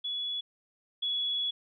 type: tone pair in turn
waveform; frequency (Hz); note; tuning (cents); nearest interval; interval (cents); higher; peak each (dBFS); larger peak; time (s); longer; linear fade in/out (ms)
sine; 3397 / 3381; G#7 / G#7; +38 / +30; unison; 8; first; -31 / -28; second; 0.04-0.41 / 1.02-1.51; second; 10
effects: none